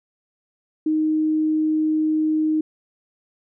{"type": "tone", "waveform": "sine", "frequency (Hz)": 311.1, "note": "D#4", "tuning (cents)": 0, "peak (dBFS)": -17, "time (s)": [0.86, 2.61], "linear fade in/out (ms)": 5, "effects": []}